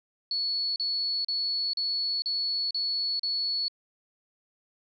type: tone bursts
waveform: sine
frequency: 4405 Hz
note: C#8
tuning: 12 cents flat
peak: -26 dBFS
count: 7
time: 0.31-3.682 s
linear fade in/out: 2 ms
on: 450 ms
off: 37 ms
effects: none